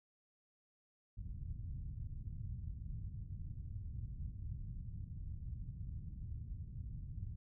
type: low-pass noise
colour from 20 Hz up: white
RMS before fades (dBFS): -45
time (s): 1.17-7.36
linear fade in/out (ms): 10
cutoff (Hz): 120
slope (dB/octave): 24
effects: none